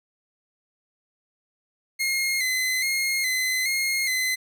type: tone with vibrato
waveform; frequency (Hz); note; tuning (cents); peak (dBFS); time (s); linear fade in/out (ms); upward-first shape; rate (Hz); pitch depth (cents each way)
sawtooth; 2089; C7; -3; -19; 1.99-4.36; 20; square; 1.2; 44
effects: none